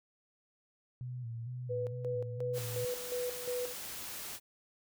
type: tone with vibrato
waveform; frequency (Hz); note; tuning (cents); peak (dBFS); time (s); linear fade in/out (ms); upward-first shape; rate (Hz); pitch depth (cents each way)
sine; 120; B2; -49; -38; 1.01-2.85; 0; square; 2.2; 66
type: tone with tremolo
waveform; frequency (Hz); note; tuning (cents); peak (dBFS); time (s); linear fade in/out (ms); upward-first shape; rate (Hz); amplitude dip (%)
sine; 493.9; B4; 0; -33; 1.69-3.74; 20; square; 2.8; 70
type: noise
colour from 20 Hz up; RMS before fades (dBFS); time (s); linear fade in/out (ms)
white; -43; 2.53-4.4; 50
effects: none